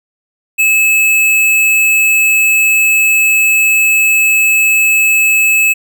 square tone, 2597 Hz, E7, 26 cents flat, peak -8 dBFS, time 0.58-5.74 s, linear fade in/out 20 ms, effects none

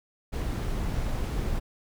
brown noise, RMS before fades -29 dBFS, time 0.32-1.6 s, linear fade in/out 20 ms, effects none

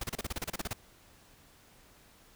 pink noise bursts, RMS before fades -35 dBFS, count 13, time 0.01-0.733 s, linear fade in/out 5 ms, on 27 ms, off 31 ms, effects pink hiss -60 dBFS RMS until 2.35 s

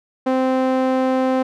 sawtooth tone with band-pass filter, 260 Hz, C4, 11 cents flat, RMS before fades -18 dBFS, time 0.26-1.43 s, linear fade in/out 10 ms, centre 530 Hz, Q 0.94, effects none

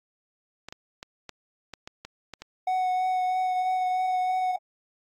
clicks, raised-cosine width 0.2 ms, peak -21 dBFS, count 9, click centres 0.686 / 0.725 / 1.029 / 1.293 / 1.737 / 1.875 / 2.05 / 2.337 / 2.42 s
triangle tone with vibrato, 740 Hz, F#5, in tune, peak -21 dBFS, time 2.67-4.56 s, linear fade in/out 5 ms, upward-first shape triangle, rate 3.1 Hz, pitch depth 14 cents each way
effects AAC 48 kbps

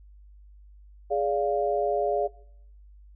sine chord, D diminished, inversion second, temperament equal with one note detuned, 415.3 / 578.2 / 698.5 Hz, Ab4 / D5 / F5, 0 / -27 / 0 cents, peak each -27 dBFS, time 1.1-2.28 s, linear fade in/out 20 ms, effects noise-tail reverb RT60 0.7 s tail -21 dB re dry + added 50 Hz sine -48 dBFS peak until 3.15 s

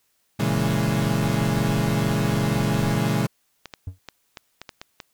35% pulse chord, A# half-diminished seventh, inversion none, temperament equal, 116.54 / 138.59 / 164.81 / 207.7 Hz, A#2 / C#3 / E3 / G#3, 0 / 0 / 0 / 0 cents, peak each -24 dBFS, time 0.39-3.27 s, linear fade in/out 10 ms
brown noise, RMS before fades -36 dBFS, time 0.49-2.98 s, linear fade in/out 2 ms
clicks, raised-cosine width 0.2 ms, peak -18 dBFS, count 10, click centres 2.744 / 2.913 / 3.657 / 3.738 / 4.087 / 4.372 / 4.616 / 4.692 / 4.815 / 5.002 s
triangle tone with exponential decay, 92.2 Hz, F#2, 6 cents flat, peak -23 dBFS, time 3.87-3.99 s, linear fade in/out 5 ms, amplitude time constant 24 ms
effects white hiss -68 dBFS RMS until 5.13 s

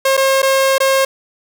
sawtooth tone with dropouts, 537 Hz, C5, 45 cents sharp, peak -7 dBFS, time 0.05-1.05 s, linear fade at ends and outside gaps 5 ms, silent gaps 0.169-0.175 / 0.42-0.428 / 0.782-0.802 s, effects none

